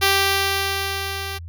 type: tone with level ramp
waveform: 5% pulse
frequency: 392 Hz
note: G4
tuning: in tune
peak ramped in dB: -3 to -17 dBFS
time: 0.01-1.39 s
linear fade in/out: 20 ms
effects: added 84 Hz sine -32 dBFS peak until 1.48 s

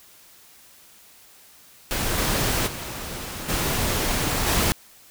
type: noise with level steps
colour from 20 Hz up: pink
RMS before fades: -25 / -23 / -33 / -24 / -21 dBFS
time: 1.91-4.72 s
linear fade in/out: 0 ms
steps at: 2.17 / 2.66 / 3.48 / 4.46 s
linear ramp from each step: 20 ms
effects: white hiss -51 dBFS RMS until 5.1 s

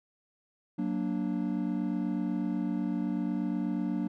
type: chord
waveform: triangle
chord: Gb augmented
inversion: none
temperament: equal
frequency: 185 / 233.1 / 293.7 Hz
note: Gb3 / Bb3 / D4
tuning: 0 / 0 / 0 cents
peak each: -31 dBFS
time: 0.78-4.08 s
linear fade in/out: 10 ms
effects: none

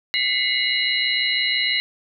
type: tone cluster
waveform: sine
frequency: 2014 / 2140 / 2882 / 3908 / 4116 Hz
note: B6 / C7 / F#7 / B7 / C8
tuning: +33 / +38 / -46 / -19 / -29 cents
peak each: -25 dBFS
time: 0.14-1.8 s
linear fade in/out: 0 ms
effects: none

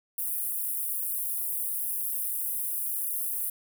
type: high-pass noise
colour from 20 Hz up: pink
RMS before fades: -31 dBFS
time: 0.18-3.5 s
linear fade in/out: 5 ms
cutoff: 10000 Hz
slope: 48 dB/octave
effects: none

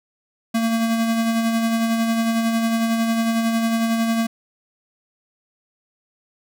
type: tone with tremolo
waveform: square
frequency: 227.5 Hz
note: A#3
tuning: 42 cents flat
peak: -17 dBFS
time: 0.54-4.27 s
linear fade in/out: 10 ms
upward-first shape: sine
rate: 11 Hz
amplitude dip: 35%
effects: none

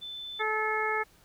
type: tone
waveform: sine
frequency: 3521 Hz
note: A7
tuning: in tune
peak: -37 dBFS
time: 0.01-0.43 s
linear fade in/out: 20 ms
type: harmonic tone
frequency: 433 Hz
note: A4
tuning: 28 cents flat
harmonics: 1 / 2 / 3 / 4 / 5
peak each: -33 / -33 / -33 / -33 / -33 dBFS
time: 0.39-1.04 s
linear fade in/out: 20 ms
effects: pink hiss -61 dBFS RMS until 1.24 s

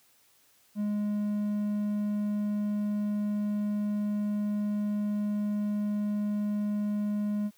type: tone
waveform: triangle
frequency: 207.7 Hz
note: G#3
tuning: in tune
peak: -25 dBFS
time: 0.75-7.51 s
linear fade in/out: 50 ms
effects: white hiss -64 dBFS RMS until 7.57 s + high-pass 60 Hz 12 dB/octave

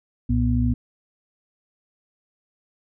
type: tone cluster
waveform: sine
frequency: 61.6 / 115.1 / 243.9 Hz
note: B1 / A#2 / B3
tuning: -4 / -22 / -21 cents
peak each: -22 dBFS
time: 0.29-0.74 s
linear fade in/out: 10 ms
effects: none

